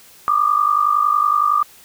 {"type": "tone pair together", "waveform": "sine", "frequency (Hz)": [1170.2, 1221], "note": ["D6", "D#6"], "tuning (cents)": [-7, -33], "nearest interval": "minor second", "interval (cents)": 74, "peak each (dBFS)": -16, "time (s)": [0.28, 1.63], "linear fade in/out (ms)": 0, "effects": ["white hiss -46 dBFS RMS until 1.84 s"]}